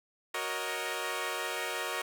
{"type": "chord", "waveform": "10% pulse", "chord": "D# minor seventh", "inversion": "first", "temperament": "equal with one note detuned", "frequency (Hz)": [370, 468.1, 554.4, 622.3], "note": ["F#4", "A#4", "C#5", "D#5"], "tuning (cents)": [0, 7, 0, 0], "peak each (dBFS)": [-31, -29, -32, -30], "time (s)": [0.34, 2.02], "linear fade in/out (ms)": 5, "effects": []}